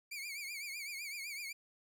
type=tone with vibrato; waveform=sawtooth; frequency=2287 Hz; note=D7; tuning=47 cents flat; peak=-38 dBFS; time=0.11-1.53 s; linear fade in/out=10 ms; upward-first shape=triangle; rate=7.9 Hz; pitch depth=130 cents each way; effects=none